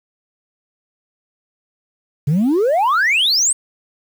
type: exponential sweep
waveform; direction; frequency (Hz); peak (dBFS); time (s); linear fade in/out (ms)
sine; up; 135.1 to 8720; -10; 2.27-3.53; 10
effects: tanh soft clip ceiling -11 dBFS + 7-bit

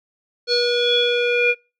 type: tone with low-pass filter sweep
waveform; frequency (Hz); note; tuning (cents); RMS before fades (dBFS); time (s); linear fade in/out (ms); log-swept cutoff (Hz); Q
square; 482.9; B4; -39; -18; 0.47-1.55; 50; 4500 to 2400; 9.6
effects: noise-tail reverb RT60 0.3 s tail -26 dB re dry

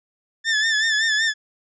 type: tone with vibrato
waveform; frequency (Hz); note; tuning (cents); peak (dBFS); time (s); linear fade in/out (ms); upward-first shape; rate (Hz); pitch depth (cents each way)
sawtooth; 1760; A6; 0; -14; 0.44-1.34; 50; sine; 5.3; 61
effects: resampled to 16000 Hz

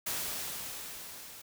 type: noise with level ramp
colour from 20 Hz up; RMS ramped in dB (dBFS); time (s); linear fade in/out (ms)
white; -34 to -49; 0.06-1.42; 10
effects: none

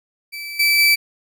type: tone with level steps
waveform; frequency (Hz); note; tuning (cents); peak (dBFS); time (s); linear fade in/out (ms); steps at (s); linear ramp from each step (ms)
30% pulse; 2316; D7; -25; -26 / -11 / -9; 0.32-0.96; 20; 0.59 / 0.78; 10
effects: none

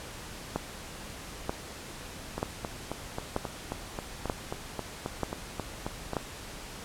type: two click trains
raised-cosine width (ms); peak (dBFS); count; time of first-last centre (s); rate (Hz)
1; -18 / -14; 15 / 7; 2.38-6.133 / 0.56-6.167; 3.73 / 1.07
effects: pink hiss -43 dBFS RMS until 6.84 s + low-pass 11000 Hz 12 dB/octave

